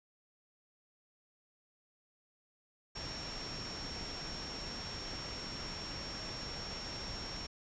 sine tone in noise, 5500 Hz, F8, 27 cents flat, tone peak -44 dBFS, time 2.95-7.47 s, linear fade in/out 10 ms, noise pink, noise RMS -44 dBFS, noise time 2.95-7.47 s, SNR -3 dB, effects resampled to 16000 Hz

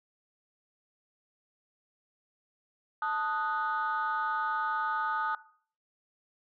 sine chord, D# diminished, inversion second, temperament equal, 880 / 1244.5 / 1480 Hz, A5 / D#6 / F#6, 0 / 0 / 0 cents, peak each -32 / -31 / -34 dBFS, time 3.02-5.35 s, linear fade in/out 2 ms, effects noise-tail reverb RT60 0.5 s tail -18 dB re dry + tanh soft clip ceiling -22 dBFS

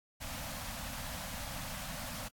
pink band-stop noise, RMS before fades -42 dBFS, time 0.2-2.29 s, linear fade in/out 20 ms, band 280 to 520 Hz, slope 96 dB/octave, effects AAC 64 kbps

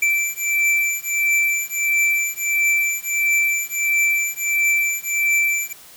square beating tone pair, 2335 / 2336.5 Hz, D7 / D7, -11 / -9 cents, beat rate 1.5 Hz, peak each -21 dBFS, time 0.02-5.73 s, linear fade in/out 5 ms, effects white hiss -44 dBFS RMS until 5.96 s

